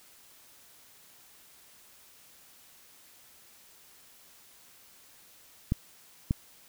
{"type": "clicks", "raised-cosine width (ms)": 5, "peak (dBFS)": -13, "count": 2, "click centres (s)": [5.721, 6.309], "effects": ["white hiss -57 dBFS RMS until 6.68 s"]}